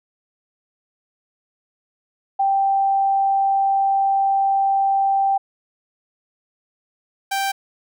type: tone pair in turn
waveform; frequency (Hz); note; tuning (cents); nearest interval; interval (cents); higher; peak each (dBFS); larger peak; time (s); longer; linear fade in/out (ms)
sine / sawtooth; 784 / 784; G5 / G5; 0 / 0; unison; 0; neither; -15 / -16; first; 2.39-5.38 / 7.31-7.52; first; 10
effects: none